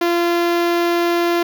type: tone with notch filter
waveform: sawtooth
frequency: 344 Hz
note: F4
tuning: 26 cents flat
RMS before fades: -17 dBFS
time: 0.01-1.43 s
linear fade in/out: 5 ms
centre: 8300 Hz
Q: 0.74
effects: none